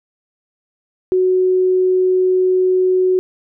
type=tone; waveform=sine; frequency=370 Hz; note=F#4; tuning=in tune; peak=-11 dBFS; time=1.12-3.19 s; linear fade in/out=0 ms; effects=none